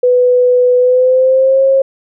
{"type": "tone with pitch glide", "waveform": "sine", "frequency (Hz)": [496.5, 538.3], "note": ["B4", "C5"], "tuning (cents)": [9, 49], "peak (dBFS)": -6, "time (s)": [0.03, 1.82], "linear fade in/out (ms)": 5, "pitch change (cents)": 140, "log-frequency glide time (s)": [0.78, 1.62], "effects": []}